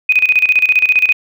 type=tone with tremolo; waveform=sine; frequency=2501 Hz; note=D#7; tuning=8 cents sharp; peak=-6 dBFS; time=0.09-1.13 s; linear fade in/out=5 ms; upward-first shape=square; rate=15 Hz; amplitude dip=75%; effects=none